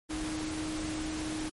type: tone in noise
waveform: sine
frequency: 311.1 Hz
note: D#4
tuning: in tune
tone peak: -34 dBFS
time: 0.09-1.5 s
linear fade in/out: 20 ms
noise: pink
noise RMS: -39 dBFS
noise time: 0.09-1.5 s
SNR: +2 dB
effects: MP3 48 kbps